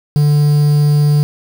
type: tone with quantisation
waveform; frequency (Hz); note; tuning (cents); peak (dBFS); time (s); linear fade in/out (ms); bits
triangle; 147.5; D3; +8; -6; 0.16-1.23; 0; 5
effects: none